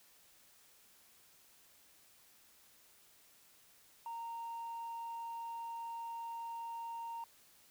sine tone, 925 Hz, A#5, 14 cents flat, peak -39 dBFS, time 4.06-7.24 s, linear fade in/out 2 ms, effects tanh soft clip ceiling -39 dBFS + white hiss -65 dBFS RMS until 7.7 s

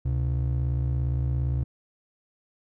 triangle ring-modulated tone, 99.2 Hz, G2, 21 cents sharp, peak -18 dBFS, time 0.05-1.64 s, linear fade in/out 10 ms, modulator 28.7 Hz, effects none

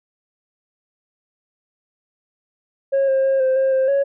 sine tone with pitch steps, 546 / 534 / 538 / 522 / 533 / 527 / 556 Hz, C#5 / C5 / C5 / C5 / C5 / C5 / C#5, -26 / +35 / +48 / -4 / +32 / +12 / +5 cents, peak -12 dBFS, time 2.92-4.04 s, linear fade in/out 20 ms, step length 160 ms, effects tanh soft clip ceiling -13 dBFS

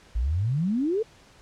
sine exponential sweep, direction up, 51.91 to 465.7 Hz, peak -22 dBFS, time 0.15-1.03 s, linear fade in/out 10 ms, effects pink hiss -54 dBFS RMS until 1.41 s + low-pass 7000 Hz 12 dB/octave

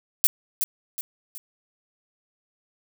violet noise with echo, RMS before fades -17 dBFS, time 0.24-0.27 s, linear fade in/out 0 ms, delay 370 ms, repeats 3, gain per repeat -7 dB, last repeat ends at 1.38 s, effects none

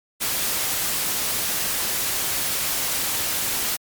white noise, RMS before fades -24 dBFS, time 0.2-3.77 s, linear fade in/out 20 ms, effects MP3 96 kbps

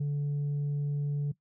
sine tone, 144.6 Hz, D3, 27 cents flat, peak -25 dBFS, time 0-1.32 s, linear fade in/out 10 ms, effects noise-tail reverb RT60 0.1 s tail -18 dB re dry + tanh soft clip ceiling -27 dBFS

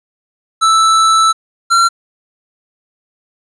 square tone pair in turn, 1318.5 / 1365 Hz, E6 / F6, 0 / -40 cents, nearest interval minor second, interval 60 cents, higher second, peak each -8 dBFS, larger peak neither, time 0.61-1.33 / 1.7-1.89 s, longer first, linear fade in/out 20 ms, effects resampled to 22050 Hz + 8-bit

